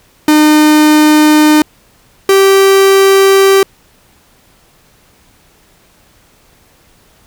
45% pulse tone pair in turn, 304.2 / 389.3 Hz, D#4 / G4, -39 / -12 cents, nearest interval major third, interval 427 cents, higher second, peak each -4 dBFS, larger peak neither, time 0.28-1.62 / 2.29-3.63 s, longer neither, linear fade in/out 2 ms, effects pink hiss -48 dBFS RMS until 7.26 s

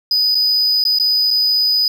triangle tone with dropouts, 4978 Hz, D#8, in tune, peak -11 dBFS, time 0.11-1.88 s, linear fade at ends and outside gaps 2 ms, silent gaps 0.347-0.352 / 0.84-0.851 / 0.987-0.998 / 1.306-1.31 s, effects none

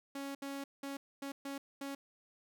sawtooth tone bursts at uneven times, 277.2 Hz, C#4, in tune, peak -36 dBFS, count 6, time 0.15-0.35 / 0.42-0.64 / 0.83-0.97 / 1.22-1.32 / 1.45-1.58 / 1.81-1.95 s, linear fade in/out 5 ms, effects none

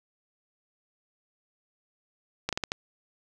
slowing click train, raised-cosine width 0.2 ms, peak -11 dBFS, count 5, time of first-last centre 2.49-2.719 s, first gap 37 ms, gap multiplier 1.3, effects none

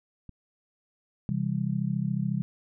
click, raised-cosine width 5 ms, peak -31 dBFS, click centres 0.293 s
sine chord, C major, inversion none, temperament equal with one note detuned, 130.81 / 164.81 / 198.85 Hz, C3 / E3 / G3, 0 / 0 / +25 cents, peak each -30 dBFS, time 1.29-2.42 s, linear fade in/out 0 ms
effects none

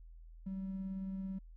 triangle tone with tremolo, 191.4 Hz, G3, 41 cents flat, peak -33 dBFS, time 0.46-1.39 s, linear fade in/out 10 ms, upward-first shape triangle, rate 18 Hz, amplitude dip 40%, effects tanh soft clip ceiling -34 dBFS + added 41 Hz sine -51 dBFS peak until 1.56 s

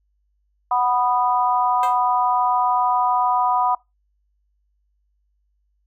sine chord, B major, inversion second, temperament just, 740.8 / 987.8 / 1234.7 Hz, F#5 / B5 / D#6, +2 / 0 / -14 cents, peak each -20 / -19 / -24 dBFS, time 0.71-3.75 s, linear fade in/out 5 ms
10% pulse tone with exponential decay, 523.3 Hz, C5, in tune, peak -19 dBFS, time 1.83-2.01 s, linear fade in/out 2 ms, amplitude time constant 37 ms
effects noise-tail reverb RT60 0.2 s tail -23 dB re dry + added 50 Hz sine -64 dBFS peak until 5.86 s

